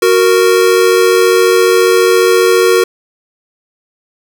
square tone pair together, 370 / 464.6 Hz, F#4 / A#4, 0 / -6 cents, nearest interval major third, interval 394 cents, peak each -10 dBFS, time 0.02-2.84 s, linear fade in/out 5 ms, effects none

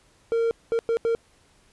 triangle tone bursts at uneven times, 460.2 Hz, A#4, 22 cents flat, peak -18 dBFS, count 4, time 0.32-0.51 / 0.72-0.79 / 0.89-0.97 / 1.05-1.15 s, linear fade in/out 0 ms, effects pink hiss -60 dBFS RMS until 1.72 s + resampled to 24000 Hz

